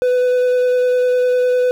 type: tone with vibrato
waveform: triangle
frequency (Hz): 499.1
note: B4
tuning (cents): +18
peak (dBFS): -10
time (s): 0.02-1.71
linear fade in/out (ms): 0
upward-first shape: sine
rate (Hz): 9.9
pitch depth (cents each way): 9
effects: 7-bit